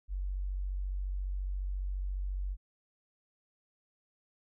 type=tone; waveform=sine; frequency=47.23 Hz; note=F#1; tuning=36 cents sharp; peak=-32 dBFS; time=0.08-2.57 s; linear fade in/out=50 ms; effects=none

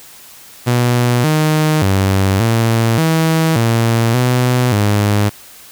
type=tone with pitch steps; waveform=sawtooth; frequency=121.7 / 154.7 / 96.6 / 114.3 / 161.3 / 115.2 / 124.8 / 103.4 Hz; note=B2 / D#3 / G2 / A#2 / E3 / A#2 / B2 / G#2; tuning=-25 / -10 / -25 / -34 / -37 / -20 / +19 / -7 cents; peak=-7 dBFS; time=0.66-5.3 s; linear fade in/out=20 ms; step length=580 ms; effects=white hiss -39 dBFS RMS until 5.71 s

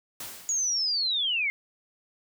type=noise with exponential decay; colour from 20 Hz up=white; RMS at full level=-36 dBFS; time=0.2-0.99 s; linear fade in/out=5 ms; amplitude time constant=170 ms
type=linear sweep; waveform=sine; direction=down; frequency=6770 to 2093 Hz; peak=-24 dBFS; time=0.49-1.5 s; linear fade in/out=0 ms
effects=none

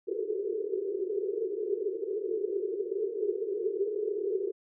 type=band-pass noise; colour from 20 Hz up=white; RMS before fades=-32 dBFS; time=0.07-4.52 s; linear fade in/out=20 ms; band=370 to 440 Hz; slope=96 dB/octave; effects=none

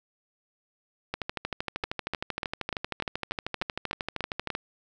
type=two click trains; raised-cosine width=0.3 ms; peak=-14 / -14 dBFS; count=45 / 10; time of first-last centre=1.14-4.551 / 1.84-4.503 s; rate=12.9 / 3.38 Hz; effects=none

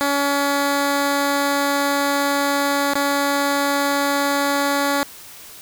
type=tone with dropouts; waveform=10% pulse; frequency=282.5 Hz; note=C#4; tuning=33 cents sharp; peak=-9 dBFS; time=0.01-5.03 s; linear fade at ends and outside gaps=0 ms; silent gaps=2.935-2.955 s; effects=white hiss -40 dBFS RMS until 5.61 s

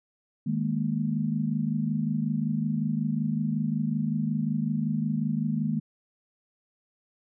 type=chord; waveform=sine; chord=D# suspended fourth; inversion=none; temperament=equal; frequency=155.56 / 207.7 / 233.1 Hz; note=D#3 / G#3 / A#3; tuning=0 / 0 / 0 cents; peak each=-29 dBFS; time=0.46-5.8 s; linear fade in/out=10 ms; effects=none

